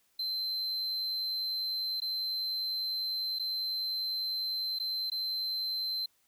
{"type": "tone with dropouts", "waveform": "triangle", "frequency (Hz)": 4095, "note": "C8", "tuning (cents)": -38, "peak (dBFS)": -30, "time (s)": [0.19, 6.06], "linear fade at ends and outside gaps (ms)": 5, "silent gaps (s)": [[2.003, 2.018], [3.388, 3.395], [4.788, 4.798], [5.1, 5.117]], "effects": ["white hiss -71 dBFS RMS until 6.27 s"]}